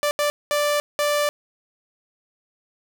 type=tone bursts at uneven times; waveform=sawtooth; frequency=587.3 Hz; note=D5; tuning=in tune; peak=-15 dBFS; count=4; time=0.03-0.11 / 0.19-0.3 / 0.51-0.8 / 0.99-1.29 s; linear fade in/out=0 ms; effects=none